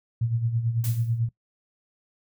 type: tone with tremolo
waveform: sine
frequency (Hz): 116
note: A#2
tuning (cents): -8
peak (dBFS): -20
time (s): 0.21-1.29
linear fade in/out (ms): 5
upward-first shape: sine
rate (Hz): 9.1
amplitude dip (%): 65
type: noise with exponential decay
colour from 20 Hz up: blue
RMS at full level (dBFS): -32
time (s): 0.84-1.19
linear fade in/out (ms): 1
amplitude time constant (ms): 76
effects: noise-tail reverb RT60 0.1 s tail -20 dB re dry